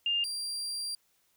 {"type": "tone pair in turn", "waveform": ["sine", "35% pulse"], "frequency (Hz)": [2808, 4742], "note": ["F7", "D8"], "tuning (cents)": [9, 16], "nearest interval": "major sixth", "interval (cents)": 907, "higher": "second", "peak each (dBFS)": [-26, -32], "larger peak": "first", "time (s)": [[0.06, 0.24], [0.24, 0.95]], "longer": "second", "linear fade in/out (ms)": 2, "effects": ["white hiss -71 dBFS RMS until 1.36 s"]}